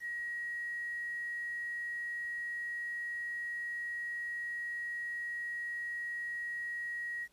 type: tone with quantisation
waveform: sine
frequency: 1900 Hz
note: A#6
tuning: 33 cents sharp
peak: -36 dBFS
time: 0-7.28 s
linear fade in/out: 50 ms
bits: 10
effects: pink hiss -70 dBFS RMS until 7.32 s + resampled to 32000 Hz